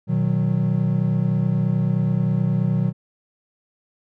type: chord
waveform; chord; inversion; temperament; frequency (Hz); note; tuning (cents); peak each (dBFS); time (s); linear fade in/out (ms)
triangle; B major; none; equal with one note detuned; 121.84 / 155.56 / 185; B2 / D#3 / F#3; -23 / 0 / 0; -20; 0.07-2.93; 50
effects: none